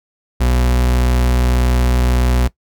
40% pulse tone, 61.74 Hz, B1, in tune, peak -11 dBFS, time 0.4-2.48 s, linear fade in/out 10 ms, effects noise-tail reverb RT60 0.1 s tail -19 dB re dry

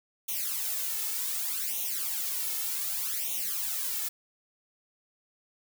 blue noise with flanger, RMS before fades -32 dBFS, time 0.28-4.09 s, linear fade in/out 10 ms, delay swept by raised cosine 0.31 to 2.31 ms, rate 0.66 Hz, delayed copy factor +0.9, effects none

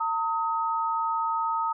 sine tone pair together, 908 / 1265.3 Hz, A#5 / D#6, -46 / +29 cents, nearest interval tritone, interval 575 cents, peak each -27 dBFS, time 0-1.73 s, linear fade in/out 10 ms, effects none

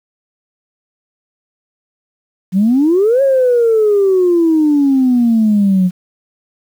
sine exponential two-way sweep, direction up then down, 178.5 to 554.4 to 178.5 Hz, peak -7 dBFS, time 2.52-5.91 s, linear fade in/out 50 ms, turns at 3.22 s, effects tanh soft clip ceiling -4 dBFS + 7-bit

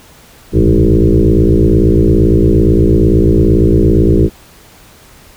sine tone with frequency modulation, 140 Hz, C#3, 18 cents sharp, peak -5 dBFS, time 0.52-4.3 s, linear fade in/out 50 ms, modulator 57.7 Hz, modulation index 4.8, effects pink hiss -41 dBFS RMS until 5.36 s

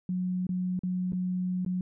sine tone with dropouts, 182.4 Hz, F#3, 24 cents flat, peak -27 dBFS, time 0.09-1.81 s, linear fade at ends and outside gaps 2 ms, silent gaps 0.468-0.491 / 0.792-0.834 / 1.122-1.131 / 1.649-1.662 s, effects none

